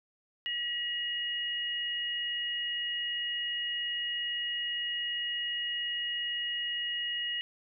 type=tone pair together; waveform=sine; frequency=1921.5 / 2879 Hz; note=B6 / F#7; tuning=-48 / -48 cents; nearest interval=perfect fifth; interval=700 cents; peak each=-37 / -32 dBFS; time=0.46-7.41 s; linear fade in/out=0 ms; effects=none